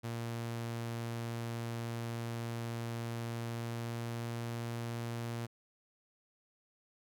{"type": "tone with pitch glide", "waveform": "sawtooth", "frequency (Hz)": [116.54, 117.22], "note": ["A#2", "A#2"], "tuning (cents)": [0, 10], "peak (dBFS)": -33, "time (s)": [0.03, 5.47], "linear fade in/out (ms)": 20, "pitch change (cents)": 10, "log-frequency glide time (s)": [3.39, 4.32], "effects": []}